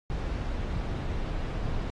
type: noise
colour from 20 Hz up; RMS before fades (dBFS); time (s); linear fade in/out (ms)
brown; -31; 0.1-1.9; 0
effects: low-pass 5000 Hz 12 dB/octave + AAC 32 kbps